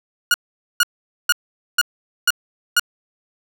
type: tone bursts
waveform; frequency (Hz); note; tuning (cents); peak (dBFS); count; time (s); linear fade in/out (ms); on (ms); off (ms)
sawtooth; 1439; F#6; -49; -8; 6; 0.31-2.796; 2; 31; 460
effects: none